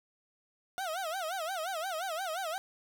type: tone with vibrato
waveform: 30% pulse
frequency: 698.5 Hz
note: F5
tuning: in tune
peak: -31 dBFS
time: 0.78-2.58 s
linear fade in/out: 0 ms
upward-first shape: sine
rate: 5.7 Hz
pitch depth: 200 cents each way
effects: none